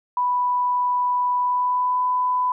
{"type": "tone with pitch glide", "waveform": "sine", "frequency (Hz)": [987.8, 999.3], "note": ["B5", "B5"], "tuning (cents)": [0, 20], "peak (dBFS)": -18, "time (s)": [0.17, 2.52], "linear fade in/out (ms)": 2, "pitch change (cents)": 20, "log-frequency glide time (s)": [1.38, 2], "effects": []}